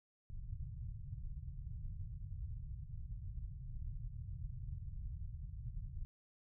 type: low-pass noise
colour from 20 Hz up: pink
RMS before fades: -45 dBFS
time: 0.3-6.05 s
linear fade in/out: 0 ms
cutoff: 140 Hz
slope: 48 dB/octave
effects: none